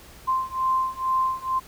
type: beating tone pair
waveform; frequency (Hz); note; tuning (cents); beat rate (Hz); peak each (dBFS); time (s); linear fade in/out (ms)
sine; 1043 / 1045.2; C6 / C6; -6 / -2; 2.2; -25 / -24; 0.27-1.6; 20
effects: added 60 Hz sine -52 dBFS peak until 1.67 s + pink hiss -48 dBFS RMS until 1.67 s